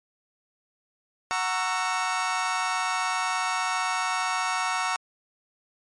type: chord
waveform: 30% pulse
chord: F# dominant seventh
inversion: none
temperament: just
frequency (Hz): 740 / 925 / 1110 / 1332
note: F#5 / A#5 / C#6 / E6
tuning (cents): 0 / -14 / +2 / +18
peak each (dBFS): -28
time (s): 1.31-4.96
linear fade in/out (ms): 0
effects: low-pass 9000 Hz 12 dB/octave + MP3 48 kbps